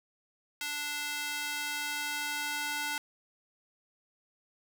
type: tone with high-pass filter sweep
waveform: square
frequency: 293.7 Hz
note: D4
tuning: in tune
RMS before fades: -35 dBFS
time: 0.61-2.98 s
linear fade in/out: 2 ms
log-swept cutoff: 2000 to 1300 Hz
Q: 0.95
effects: none